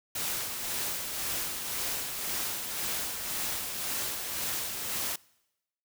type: noise with tremolo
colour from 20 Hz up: white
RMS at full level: -32 dBFS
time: 0.15-5.16 s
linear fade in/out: 5 ms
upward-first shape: sine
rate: 1.9 Hz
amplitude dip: 40%
effects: noise-tail reverb RT60 0.9 s tail -24 dB re dry